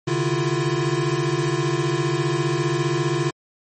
square tone cluster, 134.7 / 149.7 / 336.9 / 356.6 Hz, C#3 / D3 / E4 / F4, -49 / +33 / +38 / +36 cents, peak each -26 dBFS, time 0.07-3.31 s, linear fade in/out 10 ms, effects MP3 32 kbps

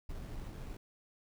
brown noise with sample-and-hold, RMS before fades -43 dBFS, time 0.09-0.77 s, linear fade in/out 5 ms, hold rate 4900 Hz, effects none

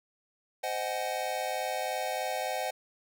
square chord, Ab dominant seventh, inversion first, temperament just, 519.1 / 623 / 747.5 / 830.6 Hz, C5 / Eb5 / Gb5 / Ab5, -14 / +2 / +17 / 0 cents, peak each -38 / -37 / -35 / -40 dBFS, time 0.63-2.71 s, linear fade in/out 10 ms, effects none

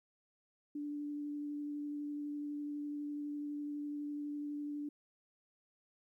sine tone with vibrato, 292.6 Hz, D4, 6 cents flat, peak -38 dBFS, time 0.75-4.89 s, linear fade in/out 5 ms, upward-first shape sine, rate 12 Hz, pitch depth 9 cents each way, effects 13-bit

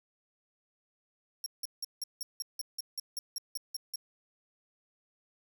25% pulse tone bursts, 5550 Hz, F8, 12 cents flat, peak -29 dBFS, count 14, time 1.44-3.958 s, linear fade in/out 2 ms, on 22 ms, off 170 ms, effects none

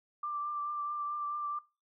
sine tone with vibrato, 1180 Hz, D6, 8 cents sharp, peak -33 dBFS, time 0.23-1.59 s, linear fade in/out 5 ms, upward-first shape triangle, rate 4.6 Hz, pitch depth 21 cents each way, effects noise-tail reverb RT60 0.3 s tail -21 dB re dry

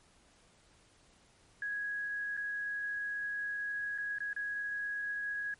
sine tone with dropouts, 1661.2 Hz, G#6, in tune, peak -34 dBFS, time 1.62-5.54 s, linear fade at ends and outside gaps 2 ms, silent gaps 2.368-2.374 / 3.979-3.984 / 4.185-4.204 / 4.331-4.363 s, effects pink hiss -65 dBFS RMS until 5.59 s + MP3 48 kbps

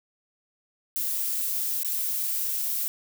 violet noise with dropouts, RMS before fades -28 dBFS, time 0.96-2.88 s, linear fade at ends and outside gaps 0 ms, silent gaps 1.832-1.847 s, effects none

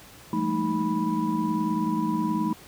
sine tone cluster, 172.6 / 203.8 / 222.5 / 312.7 / 984 Hz, F3 / G#3 / A3 / D#4 / B5, -20 / -32 / +20 / +9 / -7 cents, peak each -31 / -31 / -28 / -28 / -30 dBFS, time 0.33-2.53 s, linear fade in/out 2 ms, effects pink hiss -48 dBFS RMS until 2.67 s + high-pass 60 Hz 12 dB/octave

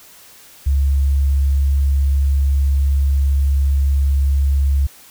sine tone, 69.3 Hz, C#2, in tune, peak -12 dBFS, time 0.66-4.87 s, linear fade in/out 10 ms, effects white hiss -44 dBFS RMS until 5.1 s

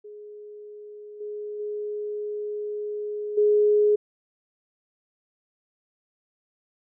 sine tone with level steps, 418.3 Hz, G#4, 12 cents sharp, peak -39 / -31 / -28 / -16 dBFS, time 0.04-3.96 s, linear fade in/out 10 ms, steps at 1.2 / 1.59 / 3.37 s, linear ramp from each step 10 ms, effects none

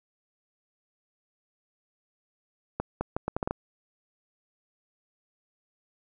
accelerating click train, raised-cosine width 1 ms, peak -14 dBFS, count 8, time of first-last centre 2.8-3.51 s, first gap 210 ms, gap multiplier 0.74, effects none

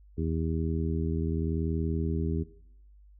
harmonic tone, 80.8 Hz, E2, 34 cents flat, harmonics 1 / 2 / 3 / 4 / 5, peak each -30 / -33 / -35 / -36 / -37 dBFS, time 0.17-2.44 s, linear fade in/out 20 ms, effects noise-tail reverb RT60 0.7 s tail -17 dB re dry + added 50 Hz sine -52 dBFS peak until 3.19 s

